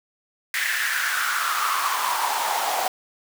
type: noise with high-pass filter sweep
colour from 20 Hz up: pink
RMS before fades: -24 dBFS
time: 0.54-2.88 s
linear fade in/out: 2 ms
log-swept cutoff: 1900 to 720 Hz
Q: 5.7
effects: none